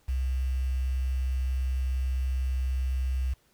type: tone with quantisation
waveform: sine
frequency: 64.6 Hz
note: C2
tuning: 21 cents flat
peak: -25 dBFS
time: 0.08-3.34 s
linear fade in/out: 10 ms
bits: 8
effects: pink hiss -66 dBFS RMS until 3.53 s